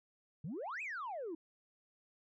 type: exponential two-way sweep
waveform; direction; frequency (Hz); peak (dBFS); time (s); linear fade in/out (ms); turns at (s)
sine; up then down; 133.4 to 2637 to 305; -38; 0.44-1.35; 5; 0.82
effects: tanh soft clip ceiling -37 dBFS